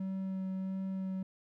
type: tone with vibrato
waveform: triangle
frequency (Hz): 190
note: F#3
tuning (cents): +46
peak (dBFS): -32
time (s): 0-1.23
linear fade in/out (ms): 5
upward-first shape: sine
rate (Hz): 1.5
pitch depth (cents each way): 10
effects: none